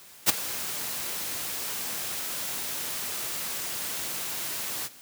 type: noise with ADSR envelope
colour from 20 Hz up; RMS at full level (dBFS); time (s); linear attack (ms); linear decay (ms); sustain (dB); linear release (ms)
white; -17; 0.26-4.89; 33; 15; -16; 36
effects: white hiss -50 dBFS RMS until 5.01 s + high-pass 80 Hz 12 dB/octave

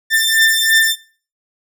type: beating tone pair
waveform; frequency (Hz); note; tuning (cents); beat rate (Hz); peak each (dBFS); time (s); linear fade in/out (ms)
sawtooth; 1786 / 1789; A6 / A6; +25 / +28; 3; -10; 0.1-0.96; 50
effects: noise-tail reverb RT60 0.4 s tail -19 dB re dry

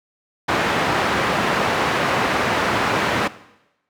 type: band-pass noise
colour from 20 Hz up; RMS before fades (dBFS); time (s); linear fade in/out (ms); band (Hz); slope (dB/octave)
white; -20; 0.48-3.28; 10; 100 to 1600; 12
effects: noise-tail reverb RT60 0.9 s tail -17 dB re dry

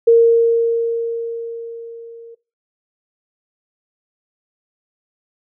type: tone with level ramp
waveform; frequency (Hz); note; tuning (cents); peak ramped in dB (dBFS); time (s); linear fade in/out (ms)
sine; 462.6; A#4; -13; -5 to -35; 0.07-2.35; 10
effects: noise-tail reverb RT60 0.3 s tail -20 dB re dry

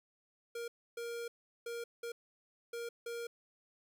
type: tone bursts at uneven times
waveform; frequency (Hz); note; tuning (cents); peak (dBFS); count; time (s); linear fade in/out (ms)
square; 469.2; A#4; +11; -40; 6; 0.55-0.68 / 0.97-1.28 / 1.66-1.84 / 2.03-2.12 / 2.73-2.89 / 3.06-3.27; 5
effects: none

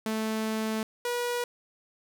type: tone pair in turn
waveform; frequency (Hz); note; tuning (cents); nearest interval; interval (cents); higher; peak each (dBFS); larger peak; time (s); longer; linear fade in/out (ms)
sawtooth; 219.3 / 483.9; A3 / B4; -6 / -35; octave + major second; 1371; second; -24; neither; 0.06-0.83 / 1.05-1.44; first; 2
effects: none

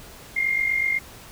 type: tone with amplitude modulation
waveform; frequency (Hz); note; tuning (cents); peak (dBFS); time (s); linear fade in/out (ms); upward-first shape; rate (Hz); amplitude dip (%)
sine; 2119; C7; +21; -17; 0.36-0.99; 10; sine; 48.1; 65
effects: pink hiss -44 dBFS RMS until 1.31 s

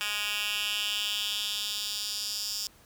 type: tone with high-pass filter sweep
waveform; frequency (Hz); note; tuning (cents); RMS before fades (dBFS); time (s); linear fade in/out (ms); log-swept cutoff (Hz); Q
10% pulse; 207.7; G#3; 0; -32; 0.01-2.67; 0; 2200 to 5200; 2.9
effects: pink hiss -58 dBFS RMS until 2.85 s

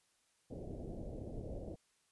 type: low-pass noise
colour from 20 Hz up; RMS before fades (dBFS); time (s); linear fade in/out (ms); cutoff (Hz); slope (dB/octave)
pink; -45; 0.5-1.76; 10; 650; 48
effects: white hiss -75 dBFS RMS until 2.11 s + resampled to 24000 Hz

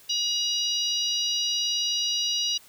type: harmonic tone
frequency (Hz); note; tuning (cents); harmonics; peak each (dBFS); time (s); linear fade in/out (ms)
959; A#5; +49; 3 / 4 / 5 / 6; -28 / -29 / -30 / -31; 0.09-2.58; 10
effects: white hiss -53 dBFS RMS until 2.68 s

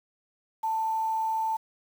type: tone with quantisation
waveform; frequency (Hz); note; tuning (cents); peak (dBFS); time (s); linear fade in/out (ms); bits
sine; 887; A5; +14; -25; 0.63-1.57; 10; 8
effects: none

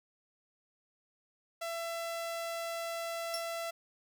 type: tone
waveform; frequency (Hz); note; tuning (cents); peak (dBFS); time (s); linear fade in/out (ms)
sawtooth; 670; E5; +28; -32; 1.61-3.71; 10
type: tone with exponential decay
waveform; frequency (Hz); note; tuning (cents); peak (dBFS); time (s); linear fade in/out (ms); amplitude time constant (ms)
sawtooth; 5440; F8; -46; -29; 3.34-3.48; 0; 29
effects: none

